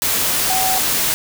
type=tone in noise; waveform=sine; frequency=755 Hz; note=F#5; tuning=35 cents sharp; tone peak=-19 dBFS; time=0.5-0.78 s; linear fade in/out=0 ms; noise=white; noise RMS=-18 dBFS; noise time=0.02-1.14 s; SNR=-4 dB; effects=none